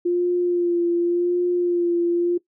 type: tone with vibrato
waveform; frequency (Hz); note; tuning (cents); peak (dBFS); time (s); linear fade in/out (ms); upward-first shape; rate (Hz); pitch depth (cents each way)
sine; 349.2; F4; 0; -17; 0.05-2.38; 10; sine; 0.89; 26
effects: noise-tail reverb RT60 0.1 s tail -19 dB re dry